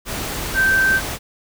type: tone in noise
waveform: sine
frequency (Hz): 1558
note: G6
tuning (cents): -11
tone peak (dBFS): -13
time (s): 0.54-1.01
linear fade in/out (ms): 50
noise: pink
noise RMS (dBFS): -26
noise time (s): 0.05-1.19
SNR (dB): +10
effects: none